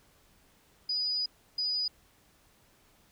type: tone bursts at uneven times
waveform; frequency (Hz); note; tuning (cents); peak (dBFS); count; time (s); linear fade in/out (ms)
sine; 4945; D#8; -12; -28; 2; 0.89-1.26 / 1.58-1.88; 5
effects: pink hiss -64 dBFS RMS until 3.11 s